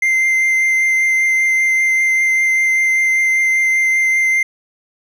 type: tone with vibrato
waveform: triangle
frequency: 2085 Hz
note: C7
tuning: 7 cents flat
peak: -10 dBFS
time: 0.02-4.43 s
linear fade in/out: 5 ms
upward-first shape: triangle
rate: 5.1 Hz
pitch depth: 12 cents each way
effects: none